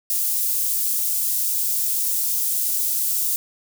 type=high-pass noise; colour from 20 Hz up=white; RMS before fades=-22 dBFS; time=0.1-3.36 s; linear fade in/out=0 ms; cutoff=8400 Hz; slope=12 dB/octave; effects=none